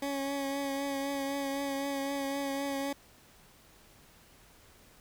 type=tone with vibrato; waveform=20% pulse; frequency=277.2 Hz; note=C#4; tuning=in tune; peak=-27 dBFS; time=0.02-2.93 s; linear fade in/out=5 ms; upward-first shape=triangle; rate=3.9 Hz; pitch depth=27 cents each way; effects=pink hiss -59 dBFS RMS until 5 s